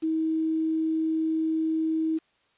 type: tone with quantisation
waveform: sine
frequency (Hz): 319.4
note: D#4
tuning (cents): +45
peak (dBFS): -23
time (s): 0.02-2.19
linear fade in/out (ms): 20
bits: 8
effects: white hiss -67 dBFS RMS until 2.57 s + resampled to 8000 Hz